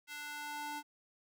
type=tone with high-pass filter sweep; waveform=square; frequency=294.7 Hz; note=D4; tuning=6 cents sharp; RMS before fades=-43 dBFS; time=0.07-0.83 s; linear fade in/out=50 ms; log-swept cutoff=1900 to 610 Hz; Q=1.5; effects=none